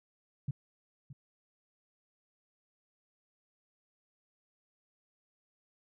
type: tone with echo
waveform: sine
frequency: 138 Hz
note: C#3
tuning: 7 cents flat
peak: -30 dBFS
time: 0.48-0.51 s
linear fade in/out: 5 ms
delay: 620 ms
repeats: 1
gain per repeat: -15 dB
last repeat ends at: 1.13 s
effects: none